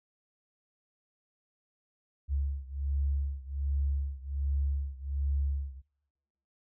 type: beating tone pair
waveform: sine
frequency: 69.3 / 70.6 Hz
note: C#2 / C#2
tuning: 0 / +32 cents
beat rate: 1.3 Hz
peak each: -31 / -33 dBFS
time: 2.28-5.82 s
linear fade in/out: 50 ms
effects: noise-tail reverb RT60 1.0 s tail -24 dB re dry